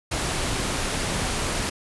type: noise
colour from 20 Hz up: pink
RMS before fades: -26 dBFS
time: 0.11-1.7 s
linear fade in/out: 10 ms
effects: resampled to 24000 Hz